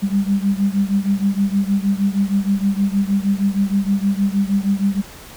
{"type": "beating tone pair", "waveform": "sine", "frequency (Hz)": [196, 202.4], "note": ["G3", "G#3"], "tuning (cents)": [0, -44], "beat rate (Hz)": 6.4, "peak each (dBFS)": [-17, -19], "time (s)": [0.02, 5.02], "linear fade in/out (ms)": 20, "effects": ["pink hiss -39 dBFS RMS until 5.36 s"]}